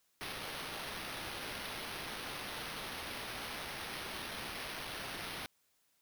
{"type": "noise with sample-and-hold", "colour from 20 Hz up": "blue", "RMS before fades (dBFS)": -43, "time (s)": [0.21, 5.46], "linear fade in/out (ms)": 0, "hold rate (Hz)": 7350, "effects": ["white hiss -75 dBFS RMS until 6.01 s"]}